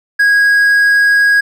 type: tone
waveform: triangle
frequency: 1648 Hz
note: G#6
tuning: 14 cents flat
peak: -5 dBFS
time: 0.19-1.41 s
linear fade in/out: 10 ms
effects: none